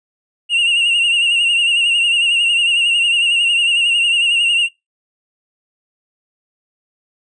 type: tone with vibrato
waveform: triangle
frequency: 2794 Hz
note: F7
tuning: in tune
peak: -10 dBFS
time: 0.49-4.69 s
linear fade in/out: 50 ms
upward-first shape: sine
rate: 11 Hz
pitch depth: 56 cents each way
effects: noise-tail reverb RT60 0.2 s tail -23 dB re dry + resampled to 22050 Hz